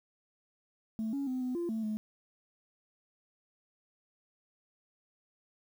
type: tone with pitch steps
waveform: sine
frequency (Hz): 220.6 / 278.5 / 256 / 252.2 / 344.3 / 222.1 / 214.7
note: A3 / C#4 / C4 / B3 / F4 / A3 / A3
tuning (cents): +5 / +8 / -38 / +36 / -25 / +16 / -42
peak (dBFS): -30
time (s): 0.99-1.97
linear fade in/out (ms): 0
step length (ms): 140
effects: tanh soft clip ceiling -29 dBFS + 10-bit